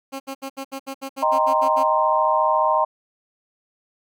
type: tone bursts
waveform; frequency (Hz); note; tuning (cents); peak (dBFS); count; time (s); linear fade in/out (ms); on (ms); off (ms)
15% pulse; 270.4; C#4; -43; -22; 12; 0.12-1.839; 20; 80; 69
type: chord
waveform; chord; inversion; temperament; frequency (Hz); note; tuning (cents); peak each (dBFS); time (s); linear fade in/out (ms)
sine; C minor seventh; first; equal; 622.3 / 784 / 932.3 / 1046.5; Eb5 / G5 / Bb5 / C6; 0 / 0 / 0 / 0; -21 / -25 / -20 / -21; 1.22-2.85; 10
effects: none